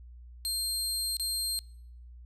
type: tone with dropouts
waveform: 25% pulse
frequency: 4200 Hz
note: C8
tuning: 6 cents sharp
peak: -25 dBFS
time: 0.45-1.59 s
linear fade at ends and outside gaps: 0 ms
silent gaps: 1.168-1.197 s
effects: noise-tail reverb RT60 0.6 s tail -23 dB re dry + added 60 Hz sine -46 dBFS peak until 2.25 s